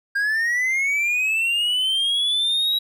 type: linear sweep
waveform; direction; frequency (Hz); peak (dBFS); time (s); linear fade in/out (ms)
triangle; up; 1600 to 3871; -17; 0.15-2.79; 10
effects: none